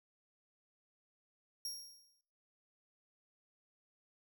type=tone with exponential decay; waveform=sawtooth; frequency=5588 Hz; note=F8; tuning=in tune; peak=-35 dBFS; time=1.65-2.21 s; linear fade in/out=2 ms; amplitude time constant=120 ms; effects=noise-tail reverb RT60 0.9 s tail -23 dB re dry